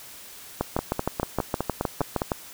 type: two click trains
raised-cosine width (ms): 1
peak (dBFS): -10 / -9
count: 8 / 12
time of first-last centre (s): 0.79-2.219 / 0.61-2.318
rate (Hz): 4.9 / 6.44
effects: white hiss -44 dBFS RMS until 2.53 s